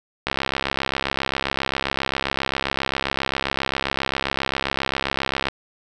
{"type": "click train", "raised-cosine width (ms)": 0.3, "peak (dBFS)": -5, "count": 353, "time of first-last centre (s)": [0.27, 5.485], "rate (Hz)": 67.5, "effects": []}